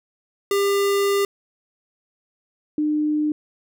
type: tone pair in turn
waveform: square / sine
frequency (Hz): 399.7 / 302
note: G4 / D4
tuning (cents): +34 / +48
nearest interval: perfect fourth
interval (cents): 486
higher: first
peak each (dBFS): -18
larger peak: neither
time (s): 0.51-1.25 / 2.78-3.32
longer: first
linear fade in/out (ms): 2
effects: none